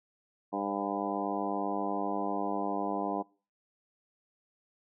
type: harmonic tone with a mistuned harmonic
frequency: 100.3 Hz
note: G2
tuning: 40 cents sharp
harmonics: 2 / 3 / 4 / 5 / 6 / 7 / 8 / 9 / 10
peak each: -39 / -36 / -40 / -41 / -41 / -37 / -38 / -42 / -40 dBFS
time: 0.52-3.23 s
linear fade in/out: 20 ms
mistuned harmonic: 6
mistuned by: -23 cents
effects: noise-tail reverb RT60 0.4 s tail -25 dB re dry